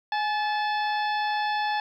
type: harmonic tone with a mistuned harmonic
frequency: 868 Hz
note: A5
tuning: 24 cents flat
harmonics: 1 / 2 / 3 / 4 / 5 / 6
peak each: -25 / -31 / -38 / -38 / -40 / -44 dBFS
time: 0.12-1.8 s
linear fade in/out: 2 ms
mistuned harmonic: 1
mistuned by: -60 cents
effects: 10-bit